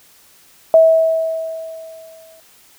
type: tone with exponential decay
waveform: sine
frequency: 648 Hz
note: E5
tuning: 30 cents flat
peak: -4 dBFS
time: 0.74-2.4 s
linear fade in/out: 1 ms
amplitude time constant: 360 ms
effects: white hiss -49 dBFS RMS until 2.78 s